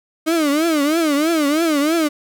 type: tone with vibrato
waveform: 35% pulse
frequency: 308.2 Hz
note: D#4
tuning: 16 cents flat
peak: -13 dBFS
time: 0.26-2.09 s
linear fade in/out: 20 ms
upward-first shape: triangle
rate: 3.1 Hz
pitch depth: 190 cents each way
effects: none